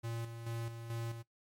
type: tone with tremolo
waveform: square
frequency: 115.7 Hz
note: A#2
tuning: 13 cents flat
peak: -38 dBFS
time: 0.03-1.23 s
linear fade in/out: 20 ms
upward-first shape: square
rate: 2.3 Hz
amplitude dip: 55%
effects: noise-tail reverb RT60 0.1 s tail -18 dB re dry + MP3 64 kbps